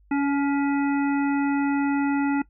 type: harmonic tone with a mistuned harmonic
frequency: 280.9 Hz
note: C#4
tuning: 23 cents sharp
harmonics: 1 / 3 / 5 / 7 / 9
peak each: -20 / -30 / -34 / -37 / -39 dBFS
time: 0.11-2.42 s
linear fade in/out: 5 ms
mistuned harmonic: 3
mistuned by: +16 cents
effects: noise-tail reverb RT60 0.1 s tail -19 dB re dry + added 50 Hz sine -54 dBFS peak until 2.49 s